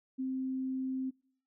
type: tone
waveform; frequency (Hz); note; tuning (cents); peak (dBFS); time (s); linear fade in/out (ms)
sine; 261.6; C4; 0; -32; 0.18-1.11; 20
effects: noise-tail reverb RT60 0.6 s tail -25 dB re dry